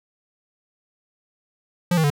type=tone with pitch steps; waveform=square; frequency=176.2 / 159.72 / 144.78 Hz; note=F3 / D#3 / D3; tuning=+16 / +46 / -24 cents; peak=-17 dBFS; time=1.91-2.102 s; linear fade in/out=5 ms; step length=64 ms; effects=none